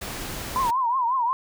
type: noise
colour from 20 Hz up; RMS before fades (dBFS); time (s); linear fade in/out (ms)
pink; -33; 0.01-0.71; 10
type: tone with vibrato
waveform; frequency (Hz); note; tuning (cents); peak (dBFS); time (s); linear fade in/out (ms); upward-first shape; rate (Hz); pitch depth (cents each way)
sine; 993; B5; +9; -20; 0.56-1.33; 0; triangle; 5.5; 160
effects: none